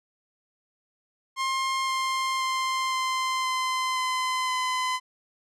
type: tone with pitch steps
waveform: sawtooth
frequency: 1062 / 1054.7 / 1047.4 / 1040.1 / 1033 / 1025.8 / 1018.7 Hz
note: C6 / C6 / C6 / C6 / C6 / C6 / C6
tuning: +25 / +14 / +1 / -11 / -22 / -35 / -47 cents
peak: -21 dBFS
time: 1.36-5 s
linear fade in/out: 50 ms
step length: 520 ms
effects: low-pass 8000 Hz 12 dB/octave